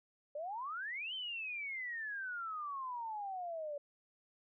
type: exponential two-way sweep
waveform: sine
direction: up then down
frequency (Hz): 568 to 3136 to 568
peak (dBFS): -39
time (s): 0.35-3.78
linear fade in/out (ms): 5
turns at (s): 1.14
effects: none